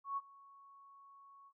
sine tone with ADSR envelope, 1108.7 Hz, C#6, in tune, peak -34 dBFS, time 0.04-1.53 s, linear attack 130 ms, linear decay 35 ms, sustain -23 dB, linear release 60 ms, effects none

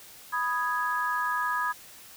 sine chord, G# minor, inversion first, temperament equal, 987.8 / 1244.5 / 1661.2 Hz, B5 / D#6 / G#6, 0 / 0 / 0 cents, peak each -30 dBFS, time 0.32-1.73 s, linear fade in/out 20 ms, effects white hiss -49 dBFS RMS until 2.16 s

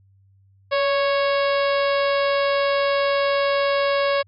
harmonic tone with a mistuned harmonic, 553 Hz, C#5, 4 cents flat, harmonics 1 / 2 / 3 / 4 / 5 / 6 / 7 / 8 / 9, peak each -19 / -25 / -29 / -31 / -33 / -35 / -36 / -37 / -38 dBFS, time 0.71-4.23 s, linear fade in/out 20 ms, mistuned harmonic 1, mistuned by +31 cents, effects added 97 Hz sine -53 dBFS peak until 4.27 s

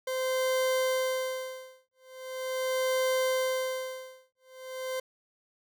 40% pulse tone with tremolo, 518 Hz, C5, 17 cents flat, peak -24 dBFS, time 0.07-5 s, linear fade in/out 5 ms, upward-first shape sine, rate 0.41 Hz, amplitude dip 100%, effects none

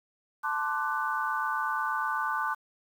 sine chord, D dominant seventh, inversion second, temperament equal with one note detuned, 880 / 1046.5 / 1174.7 / 1494.6 Hz, A5 / C6 / D6 / F#6, 0 / 0 / 0 / +17 cents, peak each -33 / -35 / -32 / -32 dBFS, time 0.43-2.55 s, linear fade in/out 20 ms, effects 9-bit

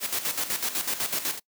white noise with tremolo, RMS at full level -27 dBFS, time 0-1.4 s, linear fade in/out 50 ms, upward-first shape square, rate 8 Hz, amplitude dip 65%, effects noise-tail reverb RT60 0.1 s tail -23 dB re dry + high-pass 150 Hz 12 dB/octave

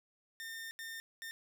sawtooth tone bursts at uneven times, 1814 Hz, A#6, 48 cents flat, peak -39 dBFS, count 3, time 0.4-0.71 / 0.79-1 / 1.22-1.31 s, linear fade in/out 0 ms, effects none

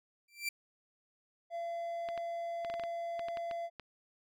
sawtooth tone with exponential growth, 2349 Hz, D7, in tune, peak -27 dBFS, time 0.28-0.49 s, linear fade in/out 5 ms, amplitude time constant 44 ms
triangle tone, 680 Hz, F5, 46 cents flat, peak -34 dBFS, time 1.5-3.7 s, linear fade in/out 50 ms
clicks, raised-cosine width 0.3 ms, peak -28 dBFS, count 12, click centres 2.088 / 2.177 / 2.648 / 2.7 / 2.74 / 2.797 / 2.837 / 3.194 / 3.285 / 3.372 / 3.512 / 3.797 s
effects none

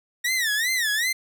sawtooth tone with vibrato, 1864.7 Hz, A#6, in tune, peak -18 dBFS, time 0.24-1.13 s, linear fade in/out 10 ms, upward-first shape sine, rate 2.6 Hz, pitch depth 190 cents each way, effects none

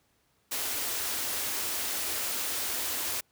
white band-stop noise, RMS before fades -32 dBFS, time 0.51-3.21 s, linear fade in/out 10 ms, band 110 to 220 Hz, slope 48 dB/octave, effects pink hiss -70 dBFS RMS until 3.31 s + high-pass 60 Hz 12 dB/octave

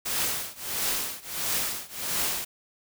white noise with tremolo, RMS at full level -26 dBFS, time 0.05-2.45 s, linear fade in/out 10 ms, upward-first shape triangle, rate 1.5 Hz, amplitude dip 95%, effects none

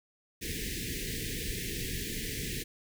pink band-stop noise, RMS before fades -36 dBFS, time 0.41-2.64 s, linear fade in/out 20 ms, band 480 to 1700 Hz, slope 96 dB/octave, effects none

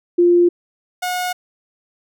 sine / sawtooth tone pair in turn, 349.2 / 724.7 Hz, F4 / F#5, 0 / -36 cents, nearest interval octave + minor second, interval 1264 cents, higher second, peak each -9 / -16 dBFS, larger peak first, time 0.18-0.49 / 1.02-1.33 s, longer neither, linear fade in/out 10 ms, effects none

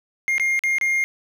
triangle tone with dropouts, 2124 Hz, C7, 25 cents sharp, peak -16 dBFS, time 0.28-1.04 s, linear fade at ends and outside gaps 0 ms, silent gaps 0.381-0.398 / 0.592-0.637 / 0.784-0.812 s, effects none

